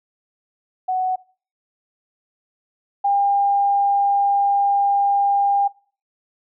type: tone pair in turn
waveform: sine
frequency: 744 / 802.1 Hz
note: F#5 / G5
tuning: +9 / +40 cents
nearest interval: minor second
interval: 131 cents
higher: second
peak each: -18 / -15 dBFS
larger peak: second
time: 0.88-1.16 / 3.04-5.68 s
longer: second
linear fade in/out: 10 ms
effects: noise-tail reverb RT60 0.4 s tail -21 dB re dry